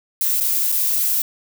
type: noise with dropouts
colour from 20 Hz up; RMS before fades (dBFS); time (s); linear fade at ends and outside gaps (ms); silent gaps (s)
violet; -19; 0.21-1.22; 2; 0.403-0.408 / 0.719-0.723
effects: none